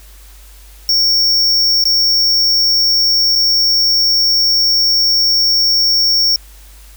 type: tone with dropouts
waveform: square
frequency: 5490 Hz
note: F8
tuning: 31 cents flat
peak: -10 dBFS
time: 0.89-6.36 s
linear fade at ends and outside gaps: 1 ms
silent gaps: 1.84-1.854 / 3.354-3.358 s
effects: added 50 Hz sine -37 dBFS peak until 6.96 s + white hiss -44 dBFS RMS until 6.96 s